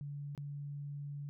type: tone with dropouts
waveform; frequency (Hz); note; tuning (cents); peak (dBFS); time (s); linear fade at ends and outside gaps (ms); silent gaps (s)
sine; 143.6; D3; -39; -40; 0.01-1.29; 0; 0.35-0.377
effects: none